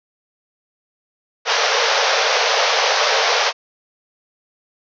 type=band-pass noise; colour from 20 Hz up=pink; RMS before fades=-17 dBFS; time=1.45-3.53 s; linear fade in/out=50 ms; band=440 to 6100 Hz; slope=96 dB/octave; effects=none